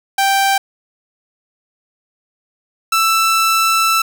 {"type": "tone pair in turn", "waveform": "sawtooth", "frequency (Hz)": [784, 1326.2], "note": ["G5", "E6"], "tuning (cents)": [0, 10], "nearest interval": "major sixth", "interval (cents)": 910, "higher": "second", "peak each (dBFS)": -8, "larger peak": "neither", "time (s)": [[0.18, 0.58], [2.92, 4.02]], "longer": "second", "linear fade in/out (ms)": 5, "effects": []}